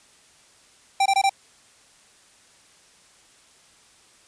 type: tone bursts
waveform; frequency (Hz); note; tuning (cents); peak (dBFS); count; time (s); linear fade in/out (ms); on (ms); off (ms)
square; 784; G5; 0; -17; 4; 1-1.295; 5; 58; 21
effects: white hiss -55 dBFS RMS until 4.27 s + resampled to 22050 Hz

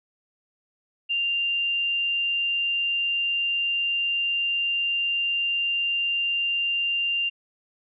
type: tone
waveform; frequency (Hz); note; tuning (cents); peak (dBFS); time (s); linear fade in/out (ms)
sine; 2788; F7; -4; -22; 1.09-7.3; 20
effects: none

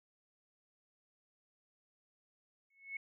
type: tone with exponential growth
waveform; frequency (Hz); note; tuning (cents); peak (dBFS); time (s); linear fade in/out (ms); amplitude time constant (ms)
sine; 2198; C#7; -15; -36; 2.7-2.97; 5; 57
effects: none

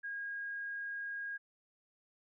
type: tone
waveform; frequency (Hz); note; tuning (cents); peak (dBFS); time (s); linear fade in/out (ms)
sine; 1632; G#6; -31; -38; 0.03-1.38; 20
effects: none

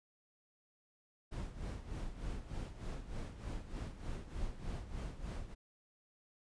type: noise with tremolo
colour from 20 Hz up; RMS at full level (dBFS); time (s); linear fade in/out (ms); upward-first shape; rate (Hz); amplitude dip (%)
brown; -40; 1.31-5.55; 20; sine; 3.3; 70
effects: resampled to 22050 Hz

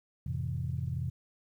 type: chord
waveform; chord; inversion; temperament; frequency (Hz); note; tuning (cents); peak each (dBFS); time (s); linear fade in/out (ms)
sine; F major seventh; none; equal; 87.31 / 110 / 130.81 / 164.81; F2 / A2 / C3 / E3; 0 / 0 / 0 / 0; -36 / -39 / -34 / -40; 0.26-1.1; 5
effects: tanh soft clip ceiling -21 dBFS + 11-bit

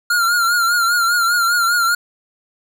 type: tone with vibrato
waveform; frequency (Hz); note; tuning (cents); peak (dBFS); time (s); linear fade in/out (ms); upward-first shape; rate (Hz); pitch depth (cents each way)
square; 1400; F6; +4; -14; 0.1-1.95; 5; triangle; 5; 69
effects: none

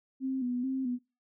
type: tone with vibrato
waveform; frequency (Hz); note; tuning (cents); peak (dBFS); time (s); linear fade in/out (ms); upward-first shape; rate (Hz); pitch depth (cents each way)
sine; 255.2; C4; -43; -29; 0.2-0.99; 50; square; 2.3; 60
effects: noise-tail reverb RT60 0.3 s tail -22 dB re dry

